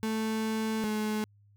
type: tone pair in turn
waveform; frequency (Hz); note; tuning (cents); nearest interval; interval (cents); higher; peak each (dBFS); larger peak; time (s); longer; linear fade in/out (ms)
35% pulse; 220 / 214; A3 / A3; 0 / -48; unison; 48; first; -27; neither; 0.03-0.84 / 0.84-1.24; first; 0
effects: added 102 Hz sine -58 dBFS peak until 1.56 s